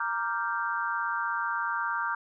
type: chord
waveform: sine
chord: G minor seventh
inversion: first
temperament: equal with one note detuned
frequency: 932.3 / 1174.7 / 1391.3 / 1568 Hz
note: Bb5 / D6 / F6 / G6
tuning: 0 / 0 / -7 / 0 cents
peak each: -33 dBFS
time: 0-2.15 s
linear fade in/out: 5 ms
effects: none